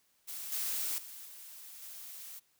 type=noise with level steps; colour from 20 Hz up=blue; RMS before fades=-42 / -35 / -48 / -50 / -47 dBFS; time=0.27-2.4 s; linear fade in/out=20 ms; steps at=0.52 / 0.98 / 1.25 / 1.82 s; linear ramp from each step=2 ms; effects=white hiss -72 dBFS RMS until 2.59 s